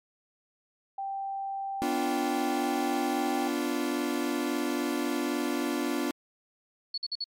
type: tone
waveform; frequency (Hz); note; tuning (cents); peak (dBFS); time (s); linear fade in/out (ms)
sine; 784; G5; 0; -31; 0.98-3.48; 5
type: chord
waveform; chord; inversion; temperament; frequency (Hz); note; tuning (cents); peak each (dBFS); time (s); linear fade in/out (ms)
40% pulse; B diminished; none; equal with one note detuned; 246.9 / 290.6 / 349.2; B3 / D4 / F4; 0 / -18 / 0; -32 / -30 / -32; 1.82-6.11; 0
type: tone bursts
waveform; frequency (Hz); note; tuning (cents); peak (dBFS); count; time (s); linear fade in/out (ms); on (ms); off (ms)
sine; 4400; C#8; -14; -29; 4; 6.94-7.242; 5; 38; 50
effects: MP3 64 kbps